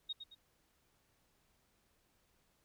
sine tone with echo, 3738 Hz, A#7, 4 cents sharp, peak -37 dBFS, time 0.09-0.13 s, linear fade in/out 10 ms, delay 110 ms, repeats 2, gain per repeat -8 dB, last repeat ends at 0.35 s, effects pink hiss -75 dBFS RMS until 2.64 s

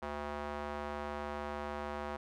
square tone with band-pass filter, 73.3 Hz, D2, 3 cents flat, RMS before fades -40 dBFS, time 0.02-2.17 s, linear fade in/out 10 ms, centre 910 Hz, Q 1.1, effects none

